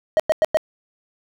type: tone bursts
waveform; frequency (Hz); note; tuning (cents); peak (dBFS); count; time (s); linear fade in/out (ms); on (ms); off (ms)
triangle; 627; D#5; +13; -10; 4; 0.17-0.571; 0; 26; 99
effects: none